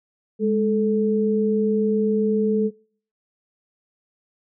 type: tone pair together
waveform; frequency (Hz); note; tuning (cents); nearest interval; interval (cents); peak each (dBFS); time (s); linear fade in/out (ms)
sine; 207.7 / 436.3; G#3 / A4; 0 / -15; octave + minor second; 1285; -20; 0.39-2.71; 50
effects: noise-tail reverb RT60 0.5 s tail -24 dB re dry